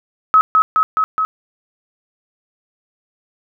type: tone with echo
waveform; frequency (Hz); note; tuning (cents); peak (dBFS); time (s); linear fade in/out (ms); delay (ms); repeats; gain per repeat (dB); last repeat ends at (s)
sine; 1281; E6; -50; -6; 0.34-0.41; 0; 210; 4; -2; 1.25
effects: none